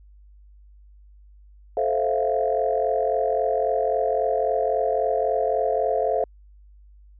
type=chord; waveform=sine; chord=F major seventh; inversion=first; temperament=just; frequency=436.5 / 523.8 / 654.8 / 698.5 Hz; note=A4 / C5 / E5 / F5; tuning=-14 / +2 / -12 / 0 cents; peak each=-25 dBFS; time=1.77-6.24 s; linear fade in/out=2 ms; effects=tanh soft clip ceiling -9 dBFS + added 50 Hz sine -47 dBFS peak until 7.19 s